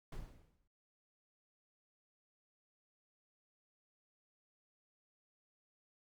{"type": "noise with exponential decay", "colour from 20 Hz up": "brown", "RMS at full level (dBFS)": -42, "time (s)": [0.12, 0.68], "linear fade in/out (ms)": 5, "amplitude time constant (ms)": 120, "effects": ["MP3 96 kbps"]}